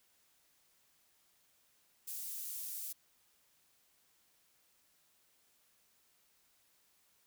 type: high-pass noise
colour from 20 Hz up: pink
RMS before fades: -43 dBFS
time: 2.07-2.93 s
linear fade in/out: 10 ms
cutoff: 11000 Hz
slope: 12 dB/octave
effects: white hiss -72 dBFS RMS until 7.26 s